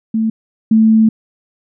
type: tone pair in turn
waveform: sine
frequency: 221.9 / 220.7 Hz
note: A3 / A3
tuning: +15 / +5 cents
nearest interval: unison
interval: 10 cents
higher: first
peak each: -12 / -6 dBFS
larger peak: second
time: 0.14-0.3 / 0.71-1.09 s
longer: second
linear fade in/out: 5 ms
effects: none